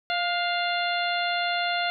harmonic tone with a mistuned harmonic, 698 Hz, F5, 1 cent flat, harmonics 1 / 2 / 3 / 4 / 5 / 6, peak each -27 / -30 / -32 / -33 / -34 / -35 dBFS, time 0.1-1.9 s, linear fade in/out 0 ms, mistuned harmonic 2, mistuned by +33 cents, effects none

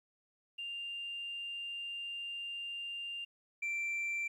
sine tone pair in turn, 2794 / 2349 Hz, F7 / D7, 0 / 0 cents, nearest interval minor third, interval 300 cents, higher first, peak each -38 / -31 dBFS, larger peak second, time 0.58-3.25 / 3.62-4.28 s, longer first, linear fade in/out 10 ms, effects tanh soft clip ceiling -33 dBFS + 12-bit

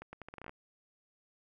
accelerating click train, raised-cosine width 0.5 ms, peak -30 dBFS, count 11, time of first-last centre 0.02-0.494 s, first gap 110 ms, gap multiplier 0.79, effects none

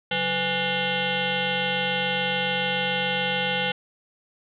sine tone with frequency modulation, 1789 Hz, A6, 28 cents sharp, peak -22 dBFS, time 0.11-3.72 s, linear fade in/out 5 ms, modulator 321 Hz, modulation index 5, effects none

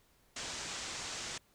white low-pass noise, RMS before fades -42 dBFS, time 0.36-1.38 s, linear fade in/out 5 ms, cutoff 7800 Hz, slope 48 dB/octave, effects pink hiss -69 dBFS RMS until 1.54 s

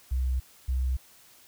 sine tone pair in turn, 64 / 64.41 Hz, C2 / C2, -38 / -27 cents, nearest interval unison, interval 11 cents, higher second, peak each -24 dBFS, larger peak neither, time 0.11-0.4 / 0.68-0.97 s, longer neither, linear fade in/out 10 ms, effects white hiss -56 dBFS RMS until 1.47 s

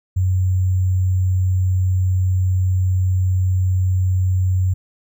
sine tone with sample-and-hold, 92.5 Hz, F#2, in tune, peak -14 dBFS, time 0.16-4.74 s, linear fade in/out 10 ms, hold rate 7350 Hz, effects none

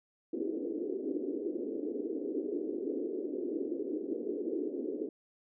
white band-pass noise, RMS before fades -36 dBFS, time 0.33-5.09 s, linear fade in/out 5 ms, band 270 to 430 Hz, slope 48 dB/octave, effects none

